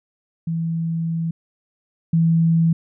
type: tone pair in turn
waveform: sine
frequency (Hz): 164.81 / 164.81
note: E3 / E3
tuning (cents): 0 / 0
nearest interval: unison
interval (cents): 0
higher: neither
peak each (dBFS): -20 / -13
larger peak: second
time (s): 0.47-1.31 / 2.13-2.73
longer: first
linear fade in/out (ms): 5
effects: none